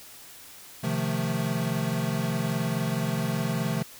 square chord, F dominant seventh, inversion second, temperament equal with one note detuned, 130.81 / 155.56 / 174.61 / 221.5 Hz, C3 / Eb3 / F3 / A3, 0 / 0 / 0 / +12 cents, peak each -32 dBFS, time 0.83-3.83 s, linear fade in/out 10 ms, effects white hiss -47 dBFS RMS until 3.99 s

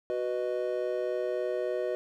triangle chord, B major, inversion second, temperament just, 370.4 / 493.9 / 617.4 Hz, F#4 / B4 / D#5, +2 / 0 / -14 cents, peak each -31 dBFS, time 0.1-1.95 s, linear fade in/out 0 ms, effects none

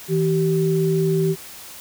sine tone pair together, 161.82 / 385.6 Hz, E3 / G4, -32 / -28 cents, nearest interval octave + minor third, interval 1504 cents, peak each -19 dBFS, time 0.08-1.36 s, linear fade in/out 50 ms, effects white hiss -39 dBFS RMS until 1.8 s

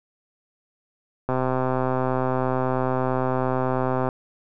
click train, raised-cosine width 1 ms, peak -10 dBFS, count 362, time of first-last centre 1.29-4.088 s, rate 129 Hz, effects none

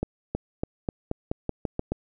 accelerating click train, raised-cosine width 2 ms, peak -13 dBFS, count 10, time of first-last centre 0.03-1.92 s, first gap 320 ms, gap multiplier 0.89, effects none

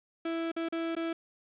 35% pulse tone with dropouts, 330.4 Hz, E4, 4 cents sharp, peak -29 dBFS, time 0.25-1.13 s, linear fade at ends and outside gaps 5 ms, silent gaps 0.517-0.564 / 0.687-0.724 / 0.952-0.965 s, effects resampled to 8000 Hz + 10-bit

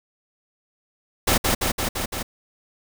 pink noise with echo, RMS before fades -18 dBFS, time 1.27-1.38 s, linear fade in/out 10 ms, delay 170 ms, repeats 5, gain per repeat -2 dB, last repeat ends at 2.23 s, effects none

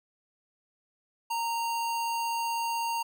square tone, 926 Hz, A#5, 12 cents flat, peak -29 dBFS, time 1.3-3.03 s, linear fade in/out 10 ms, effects none

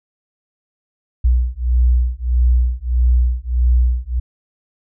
sine beating tone pair, 60.4 / 62 Hz, B1 / B1, -38 / +7 cents, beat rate 1.6 Hz, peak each -15 / -15 dBFS, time 1.24-4.2 s, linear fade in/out 10 ms, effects none

